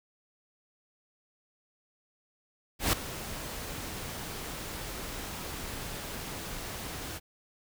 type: noise with ADSR envelope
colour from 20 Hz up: pink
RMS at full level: -24 dBFS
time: 2.79-7.2 s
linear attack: 140 ms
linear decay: 4 ms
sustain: -15 dB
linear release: 36 ms
effects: none